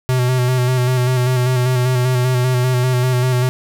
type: tone with vibrato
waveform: square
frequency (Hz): 126.2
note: B2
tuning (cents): +38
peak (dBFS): -14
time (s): 0.09-3.49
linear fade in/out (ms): 0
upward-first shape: square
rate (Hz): 5.1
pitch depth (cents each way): 28
effects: 7-bit